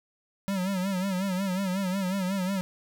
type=tone with vibrato; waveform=square; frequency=189.6 Hz; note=F#3; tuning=43 cents sharp; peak=-27 dBFS; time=0.48-2.61 s; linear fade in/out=0 ms; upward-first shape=sine; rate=5.5 Hz; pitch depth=89 cents each way; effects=none